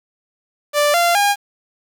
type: tone with pitch steps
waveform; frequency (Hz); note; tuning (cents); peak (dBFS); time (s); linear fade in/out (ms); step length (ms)
sawtooth; 587.3 / 690.4 / 811.6; D5 / F5 / G#5; 0 / -20 / -40; -9; 0.73-1.36; 50; 210
effects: 7-bit